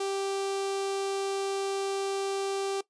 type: tone with notch filter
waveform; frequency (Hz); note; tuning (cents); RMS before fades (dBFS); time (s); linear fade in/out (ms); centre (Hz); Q
sawtooth; 392; G4; 0; -31; 0-2.81; 5; 1800; 1.6
effects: noise-tail reverb RT60 0.1 s tail -18 dB re dry + resampled to 22050 Hz